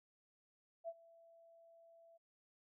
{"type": "tone with ADSR envelope", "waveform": "sine", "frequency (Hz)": 667, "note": "E5", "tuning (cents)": 20, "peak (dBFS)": -40, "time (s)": [0.84, 2.18], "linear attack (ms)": 41, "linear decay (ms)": 48, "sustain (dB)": -22, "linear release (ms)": 18, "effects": []}